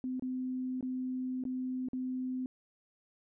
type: tone with dropouts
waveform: sine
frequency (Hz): 256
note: C4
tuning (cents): -38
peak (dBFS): -33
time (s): 0.04-2.46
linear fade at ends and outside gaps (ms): 1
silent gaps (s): 0.196-0.223 / 0.809-0.827 / 1.438-1.452 / 1.886-1.932
effects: none